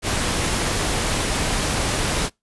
pink noise, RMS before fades -22 dBFS, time 0.02-2.3 s, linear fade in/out 50 ms, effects noise-tail reverb RT60 0.2 s tail -26 dB re dry + resampled to 24000 Hz

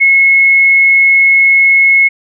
sine tone, 2179 Hz, C#7, 30 cents flat, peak -4 dBFS, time 0-2.09 s, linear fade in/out 20 ms, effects none

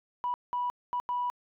sine tone bursts at uneven times, 980 Hz, B5, 14 cents flat, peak -27 dBFS, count 4, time 0.24-0.34 / 0.53-0.7 / 0.93-1 / 1.09-1.3 s, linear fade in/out 0 ms, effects tanh soft clip ceiling -23 dBFS

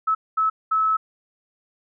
sine tone bursts at uneven times, 1299 Hz, E6, 26 cents flat, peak -17 dBFS, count 3, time 0.07-0.15 / 0.37-0.5 / 0.71-0.97 s, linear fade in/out 10 ms, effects none

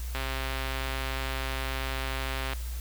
click train, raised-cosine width 0.3 ms, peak -17 dBFS, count 318, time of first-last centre 0.15-2.533 s, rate 133 Hz, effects added 60 Hz sine -32 dBFS peak until 2.8 s + white hiss -46 dBFS RMS until 2.8 s

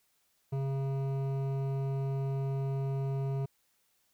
sine tone with hard clipping, 136 Hz, C#3, 33 cents flat, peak -32 dBFS, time 0.52-3.46 s, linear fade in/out 10 ms, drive 12 dB, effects white hiss -73 dBFS RMS until 4.13 s

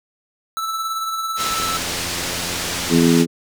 square tone with tremolo, 1318.5 Hz, E6, in tune, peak -21 dBFS, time 0.57-1.77 s, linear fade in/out 0 ms, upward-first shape sine, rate 18 Hz, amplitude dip 35%
white low-pass noise, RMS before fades -25 dBFS, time 1.36-3.26 s, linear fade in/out 50 ms, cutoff 6600 Hz, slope 12 dB/octave
click train, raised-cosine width 2 ms, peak -22 dBFS, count 129, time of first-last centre 1.6-3.066 s, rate 87.3 Hz
harmonic tone, 83.9 Hz, E2, 31 cents sharp, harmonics 2 / 3 / 4 / 5, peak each -17 / -14 / -19 / -20 dBFS, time 2.89-3.27 s, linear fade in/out 50 ms
effects none

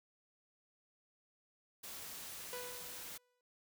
white noise, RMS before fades -48 dBFS, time 1.83-3.18 s, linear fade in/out 10 ms
sawtooth tone with exponential decay, 493.9 Hz, B4, in tune, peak -38 dBFS, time 2.53-3.41 s, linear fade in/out 1 ms, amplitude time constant 190 ms
effects none

